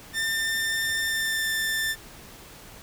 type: tone with pitch glide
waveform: sawtooth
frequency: 1796 to 1779.5 Hz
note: A6 to A6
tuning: +35 to +19 cents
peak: -21 dBFS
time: 0.13-1.96 s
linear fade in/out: 50 ms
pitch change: -16 cents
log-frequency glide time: 1.02-1.49 s
effects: pink hiss -46 dBFS RMS until 2.82 s